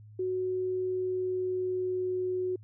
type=tone with pitch glide; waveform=sine; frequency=370 to 367.4 Hz; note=F#4 to F#4; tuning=0 to -12 cents; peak=-28 dBFS; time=0.19-2.56 s; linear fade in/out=5 ms; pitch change=-12 cents; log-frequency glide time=0.85-2.17 s; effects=added 106 Hz sine -48 dBFS peak until 2.63 s